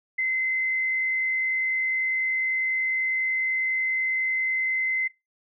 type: tone with frequency modulation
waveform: sine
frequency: 2058 Hz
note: C7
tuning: 29 cents flat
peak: -22 dBFS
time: 0.18-5.08 s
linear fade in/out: 10 ms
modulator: 50.1 Hz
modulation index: 0.32
effects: noise-tail reverb RT60 0.2 s tail -20 dB re dry